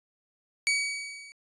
sawtooth tone with level ramp, 2267 Hz, C#7, 38 cents sharp, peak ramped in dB -18 to -43 dBFS, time 0.67-1.32 s, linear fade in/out 0 ms, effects resampled to 22050 Hz

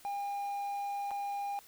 triangle tone with dropouts, 806 Hz, G5, 48 cents sharp, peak -32 dBFS, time 0.05-1.59 s, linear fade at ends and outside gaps 0 ms, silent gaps 1.108-1.114 s, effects white hiss -58 dBFS RMS until 1.67 s

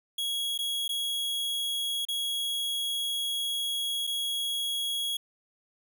45% pulse tone with dropouts, 3322 Hz, G#7, in tune, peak -28 dBFS, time 0.18-5.17 s, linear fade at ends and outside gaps 5 ms, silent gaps 0.578-0.588 / 0.88-0.891 / 2.052-2.085 / 4.069-4.073 s, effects none

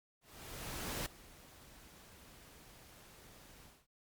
pink noise with ADSR envelope, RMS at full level -39 dBFS, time 0.21-3.87 s, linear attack 850 ms, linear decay 4 ms, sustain -19 dB, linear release 230 ms, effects MP3 96 kbps

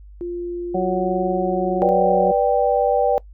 sine tone, 349.2 Hz, F4, in tune, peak -24 dBFS, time 0.21-1.89 s, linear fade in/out 0 ms
harmonic tone, 185.3 Hz, F#3, 3 cents sharp, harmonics 1 / 2 / 3 / 4, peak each -24 / -24 / -24 / -24 dBFS, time 0.74-2.32 s, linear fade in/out 10 ms
sine chord, G major, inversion first, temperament just, 490 / 588 / 784 Hz, B4 / D5 / G5, -14 / +2 / 0 cents, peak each -19 dBFS, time 1.82-3.18 s, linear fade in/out 0 ms
effects noise-tail reverb RT60 0.1 s tail -22 dB re dry + added 50 Hz sine -39 dBFS peak until 3.33 s

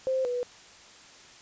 sine tone pair in turn, 523.3 / 490.8 Hz, C5 / B4, 0 / -11 cents, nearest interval minor second, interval 111 cents, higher first, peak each -24 / -27 dBFS, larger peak first, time 0.07-0.25 / 0.25-0.43 s, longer neither, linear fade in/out 0 ms, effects white hiss -51 dBFS RMS until 1.41 s + resampled to 16000 Hz

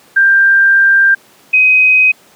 sine tone pair in turn, 1586 / 2518 Hz, G6 / D#7, +20 / +20 cents, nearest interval minor sixth, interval 800 cents, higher second, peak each -5 dBFS, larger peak neither, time 0.16-1.15 / 1.53-2.12 s, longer first, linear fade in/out 10 ms, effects pink hiss -45 dBFS RMS until 2.35 s + high-pass 200 Hz 12 dB/octave

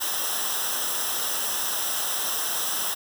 white noise with comb filter, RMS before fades -27 dBFS, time 0-2.95 s, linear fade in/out 20 ms, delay 0.44 ms, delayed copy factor -0.8, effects none

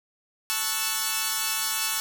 5% pulse chord, F# minor seventh, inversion first, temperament equal, 880 / 1108.7 / 1318.5 / 1480 Hz, A5 / C#6 / E6 / F#6, 0 / 0 / 0 / 0 cents, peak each -19 dBFS, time 0.5-2 s, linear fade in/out 0 ms, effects 7-bit

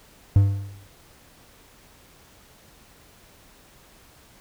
triangle tone with exponential decay, 99.2 Hz, G2, 21 cents sharp, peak -8 dBFS, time 0.36-0.87 s, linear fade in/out 0 ms, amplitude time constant 110 ms, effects pink hiss -53 dBFS RMS until 4.4 s

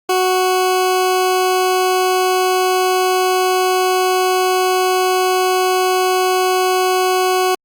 20% pulse tone, 370 Hz, F#4, in tune, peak -8 dBFS, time 0.09-7.55 s, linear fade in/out 5 ms, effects Opus 48 kbps

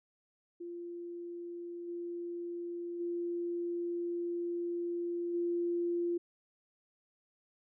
sine tone with level steps, 345.8 Hz, F4, 17 cents flat, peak -40 / -37 / -33 / -30 dBFS, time 0.6-6.18 s, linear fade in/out 10 ms, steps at 1.87 / 2.99 / 5.33 s, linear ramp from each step 20 ms, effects none

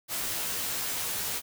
white noise with comb filter, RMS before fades -32 dBFS, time 0.08-1.42 s, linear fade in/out 50 ms, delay 14 ms, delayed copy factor -0.65, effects none

